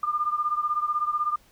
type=beating tone pair; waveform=sine; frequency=1200 / 1216 Hz; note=D6 / D#6; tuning=+37 / -40 cents; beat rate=16 Hz; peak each=-25 / -28 dBFS; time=0.03-1.36 s; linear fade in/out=5 ms; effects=pink hiss -59 dBFS RMS until 1.51 s